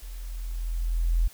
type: tone with level ramp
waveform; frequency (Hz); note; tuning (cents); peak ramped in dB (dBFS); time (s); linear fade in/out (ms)
sine; 41.93; E1; +30; -36 to -18; 0.02-1.28; 10
effects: white hiss -51 dBFS RMS until 1.33 s